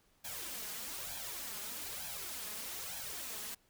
white noise with flanger, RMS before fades -43 dBFS, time 0.24-3.55 s, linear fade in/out 10 ms, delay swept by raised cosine 1.2 to 4.8 ms, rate 1.1 Hz, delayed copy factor +0.7, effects pink hiss -71 dBFS RMS until 3.69 s

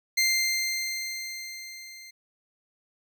20% pulse tone with level ramp, 2093 Hz, C7, in tune, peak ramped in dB -15 to -39 dBFS, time 0.17-2.11 s, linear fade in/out 10 ms, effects none

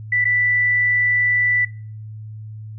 sine tone with dropouts, 1975.5 Hz, B6, in tune, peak -15 dBFS, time 0.12-1.65 s, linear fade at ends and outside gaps 5 ms, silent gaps 0.244-0.252 s, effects noise-tail reverb RT60 0.5 s tail -23 dB re dry + added 108 Hz sine -31 dBFS peak until 2.78 s

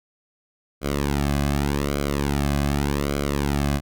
sawtooth tone with flanger, 71.1 Hz, C#2, 45 cents sharp, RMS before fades -23 dBFS, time 0.81-3.81 s, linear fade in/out 50 ms, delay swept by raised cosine 1.1 to 2.2 ms, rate 0.85 Hz, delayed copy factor -0.9, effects none

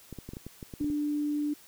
clicks, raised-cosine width 3 ms, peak -27 dBFS, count 11, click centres 0.127 / 0.187 / 0.29 / 0.335 / 0.369 / 0.466 / 0.628 / 0.738 / 0.81 / 0.844 / 0.901 s
sine tone, 295.2 Hz, D4, 9 cents sharp, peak -27 dBFS, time 0.8-1.54 s, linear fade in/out 10 ms
effects white hiss -55 dBFS RMS until 1.67 s

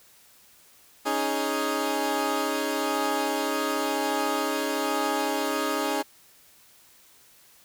15% pulse chord, C# suspended second, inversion none, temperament equal, 277.2 / 311.1 / 415.3 Hz, C#4 / D#4 / G#4, 0 / 0 / 0 cents, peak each -23 dBFS, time 1.05-6.03 s, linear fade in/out 20 ms, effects white hiss -56 dBFS RMS until 7.64 s

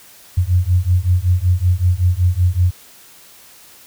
sine beating tone pair, 87.31 / 92.61 Hz, F2 / F#2, 0 / +2 cents, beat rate 5.3 Hz, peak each -15 dBFS, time 0.37-2.71 s, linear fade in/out 10 ms, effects white hiss -44 dBFS RMS until 3.86 s

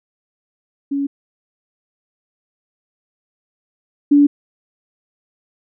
sine tone pair in turn, 280 / 287.9 Hz, C#4 / D4, +18 / -34 cents, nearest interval unison, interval 48 cents, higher second, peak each -17 / -7 dBFS, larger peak second, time 0.91-1.07 / 4.11-4.27 s, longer neither, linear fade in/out 10 ms, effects none

